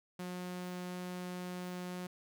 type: tone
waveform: sawtooth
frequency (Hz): 180.2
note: F#3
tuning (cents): -45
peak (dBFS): -36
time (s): 0.19-2.07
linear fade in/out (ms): 5
effects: none